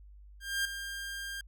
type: tone with ADSR envelope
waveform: sawtooth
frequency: 1600 Hz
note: G6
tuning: 35 cents sharp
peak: -24 dBFS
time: 0.4-1.41 s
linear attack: 250 ms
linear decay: 4 ms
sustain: -10 dB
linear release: 3 ms
effects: added 50 Hz sine -50 dBFS peak until 1.47 s